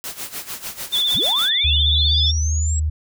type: noise with tremolo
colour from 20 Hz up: white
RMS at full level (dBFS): -28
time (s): 0.04-1.49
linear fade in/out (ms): 0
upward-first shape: sine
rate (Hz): 6.7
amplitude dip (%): 80
type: tone with vibrato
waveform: sine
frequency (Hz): 3505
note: A7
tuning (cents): -7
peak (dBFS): -16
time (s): 0.92-2.32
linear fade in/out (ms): 20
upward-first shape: sine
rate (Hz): 16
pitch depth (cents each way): 50
type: linear sweep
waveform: sine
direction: up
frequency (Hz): 41.15 to 7800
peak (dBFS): -25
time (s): 1.14-2.8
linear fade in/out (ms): 10
type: tone with pitch glide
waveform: sine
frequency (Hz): 75.7 to 77.2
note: D#2 to D#2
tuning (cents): -47 to -13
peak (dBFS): -17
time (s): 1.64-2.9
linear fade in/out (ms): 10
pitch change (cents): +34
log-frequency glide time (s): 1.75-2.35
effects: none